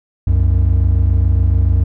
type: tone pair together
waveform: triangle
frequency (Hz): 65.2 / 92.27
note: C2 / F#2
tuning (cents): -5 / -4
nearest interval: tritone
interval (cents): 601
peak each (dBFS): -10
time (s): 0.27-1.84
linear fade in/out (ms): 5
effects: tanh soft clip ceiling -2 dBFS